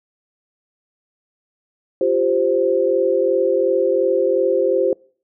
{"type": "chord", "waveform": "sine", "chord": "F suspended second", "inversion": "none", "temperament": "equal", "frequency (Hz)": [349.2, 392, 523.3], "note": ["F4", "G4", "C5"], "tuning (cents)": [0, 0, 0], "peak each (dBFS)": [-21, -19, -17], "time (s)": [2.01, 4.93], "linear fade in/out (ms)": 2, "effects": ["noise-tail reverb RT60 0.5 s tail -26 dB re dry"]}